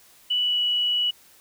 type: tone with pitch glide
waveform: sine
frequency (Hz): 2960 to 2940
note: F#7 to F#7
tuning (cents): 0 to -12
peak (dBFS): -20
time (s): 0.3-1.11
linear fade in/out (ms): 10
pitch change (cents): -12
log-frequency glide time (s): 0.4-0.6
effects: white hiss -54 dBFS RMS until 1.4 s